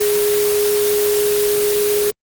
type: tone in noise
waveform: sine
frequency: 415.3 Hz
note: G#4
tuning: in tune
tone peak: -14 dBFS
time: 0-2.11 s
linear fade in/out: 10 ms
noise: white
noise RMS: -22 dBFS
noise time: 0-2.11 s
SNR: +5 dB
effects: Opus 24 kbps